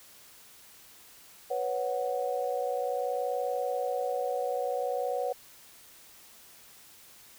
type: chord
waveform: sine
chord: B suspended second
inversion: none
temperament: equal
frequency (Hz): 493.9 / 554.4 / 740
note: B4 / C#5 / F#5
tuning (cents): 0 / 0 / 0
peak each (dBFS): -32 / -33 / -33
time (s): 1.5-5.33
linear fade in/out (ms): 10
effects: white hiss -54 dBFS RMS until 7.38 s